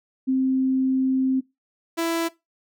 sine / sawtooth tone pair in turn, 262.3 / 332.4 Hz, C4 / E4, +4 / +15 cents, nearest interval major third, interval 411 cents, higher second, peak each -18 dBFS, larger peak neither, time 0.27-1.41 / 1.97-2.29 s, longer first, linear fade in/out 20 ms, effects noise-tail reverb RT60 0.2 s tail -19 dB re dry

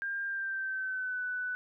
sine tone with pitch glide, 1600 to 1492.9 Hz, G6 to F#6, +35 to +15 cents, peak -32 dBFS, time 0.02-1.55 s, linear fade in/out 0 ms, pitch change -120 cents, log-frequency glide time 0.24-1.23 s, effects none

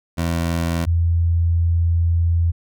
20% pulse / sine tone pair in turn, 83.9 / 84.43 Hz, E2 / E2, +31 / +42 cents, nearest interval unison, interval 11 cents, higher second, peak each -14 / -14 dBFS, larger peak neither, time 0.17-0.86 / 0.86-2.52 s, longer second, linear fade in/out 20 ms, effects none

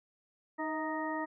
harmonic tone with a mistuned harmonic, 311.1 Hz, D#4, in tune, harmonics 1 / 2 / 3 / 4 / 6, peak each -37 / -40 / -38 / -43 / -41 dBFS, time 0.58-1.26 s, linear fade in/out 20 ms, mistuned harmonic 2, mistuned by +36 cents, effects none

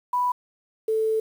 sine tone pair in turn, 987.8 / 440 Hz, B5 / A4, 0 / 0 cents, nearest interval octave + major second, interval 1400 cents, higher first, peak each -20 dBFS, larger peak neither, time 0.13-0.32 / 0.88-1.2 s, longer second, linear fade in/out 5 ms, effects 8-bit

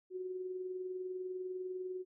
sine tone with tremolo, 369.1 Hz, F#4, 4 cents flat, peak -36 dBFS, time 0.1-2.05 s, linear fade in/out 50 ms, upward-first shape triangle, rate 20 Hz, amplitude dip 50%, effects none

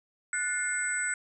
sine tone cluster, 1468 / 1752 / 2120 / 7950 Hz, F#6 / A6 / C7 / B8, -14 / -8 / +22 / +10 cents, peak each -31 / -39 / -34 / -33 dBFS, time 0.33-1.14 s, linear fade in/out 2 ms, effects none

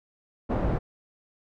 pink low-pass noise, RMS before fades -26 dBFS, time 0.49-0.79 s, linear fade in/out 20 ms, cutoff 760 Hz, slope 12 dB/octave, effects none

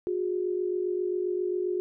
sine tone pair together, 360.8 / 408.3 Hz, F#4 / G#4, -44 / -29 cents, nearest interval major second, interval 215 cents, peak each -27 / -32 dBFS, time 0.07-1.8 s, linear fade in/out 0 ms, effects none

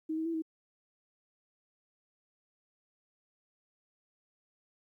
sine tone with pitch steps, 315.8 / 320.2 / 331.6 / 319.9 Hz, D#4 / D#4 / E4 / D#4, +26 / +50 / +10 / +48 cents, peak -31 dBFS, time 0.09-0.422 s, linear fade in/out 10 ms, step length 83 ms, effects 12-bit

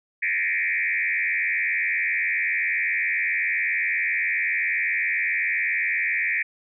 sine tone with frequency modulation, 2093 Hz, C7, in tune, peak -21 dBFS, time 0.22-6.43 s, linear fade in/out 10 ms, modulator 87.5 Hz, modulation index 3.7, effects none

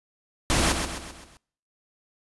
pink noise with echo, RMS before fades -22 dBFS, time 0.5-0.72 s, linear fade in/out 0 ms, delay 130 ms, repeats 5, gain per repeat -6 dB, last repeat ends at 1.37 s, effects noise-tail reverb RT60 0.6 s tail -25 dB re dry + resampled to 24000 Hz

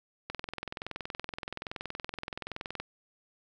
click train, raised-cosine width 0.3 ms, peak -20 dBFS, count 54, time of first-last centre 0.3-2.8 s, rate 21.2 Hz, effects none

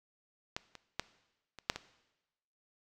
clicks, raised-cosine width 0.2 ms, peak -18 / -30 / -15 / -30 / -10 / -21 dBFS, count 6, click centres 0.565 / 0.753 / 0.996 / 1.587 / 1.699 / 1.76 s, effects noise-tail reverb RT60 1.0 s tail -18 dB re dry

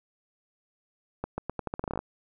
accelerating click train, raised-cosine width 1 ms, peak -17 dBFS, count 14, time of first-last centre 1.24-1.99 s, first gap 140 ms, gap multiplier 0.83, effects none

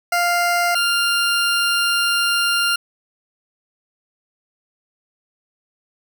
20% pulse tone pair in turn, 698.5 / 1397 Hz, F5 / F6, 0 / 0 cents, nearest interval octave, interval 1200 cents, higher second, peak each -11 dBFS, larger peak neither, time 0.12-0.75 / 0.75-2.76 s, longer second, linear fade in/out 5 ms, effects none

